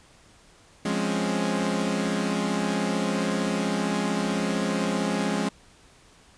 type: chord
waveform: sawtooth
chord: Db major seventh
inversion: first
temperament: equal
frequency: 174.61 / 207.7 / 261.6 / 277.2 Hz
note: F3 / Ab3 / C4 / Db4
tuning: 0 / 0 / 0 / 0 cents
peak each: -26 / -23 / -28 / -28 dBFS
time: 0.85-5.49 s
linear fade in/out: 5 ms
effects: pink hiss -55 dBFS RMS until 6.37 s + resampled to 22050 Hz